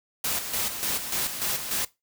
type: noise with tremolo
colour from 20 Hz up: white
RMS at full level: -27 dBFS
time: 0.24-1.85 s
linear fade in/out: 5 ms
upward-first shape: square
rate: 3.4 Hz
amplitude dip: 55%
effects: noise-tail reverb RT60 0.2 s tail -19 dB re dry